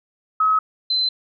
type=tone pair in turn; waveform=sine; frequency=1279 / 4061 Hz; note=D#6 / B7; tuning=+47 / +48 cents; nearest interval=octave + minor sixth; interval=2001 cents; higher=second; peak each=-14 / -17 dBFS; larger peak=first; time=0.4-0.59 / 0.9-1.09 s; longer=neither; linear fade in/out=5 ms; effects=none